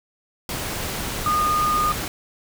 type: tone in noise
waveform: sine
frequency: 1223 Hz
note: D#6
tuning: 30 cents flat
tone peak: -18 dBFS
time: 1.26-1.92 s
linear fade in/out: 2 ms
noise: pink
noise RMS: -28 dBFS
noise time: 0.49-2.08 s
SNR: +7 dB
effects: none